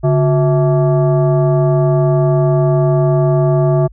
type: tone with frequency modulation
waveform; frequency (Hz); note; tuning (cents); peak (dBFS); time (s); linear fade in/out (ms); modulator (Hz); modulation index
sine; 143.4; D3; -41; -9; 0.03-3.88; 20; 507; 0.95
effects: added 50 Hz sine -36 dBFS peak until 3.92 s